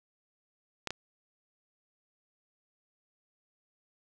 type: clicks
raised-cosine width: 0.2 ms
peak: -16 / -17 dBFS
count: 2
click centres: 0.873 / 0.906 s
effects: none